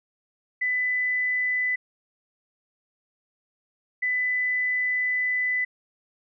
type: tone pair in turn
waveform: sine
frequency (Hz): 1999 / 1999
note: B6 / B6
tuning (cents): +20 / +20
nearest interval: unison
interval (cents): 0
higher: neither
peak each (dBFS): -22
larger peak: neither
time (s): 0.61-1.76 / 4.02-5.65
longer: second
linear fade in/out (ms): 10
effects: none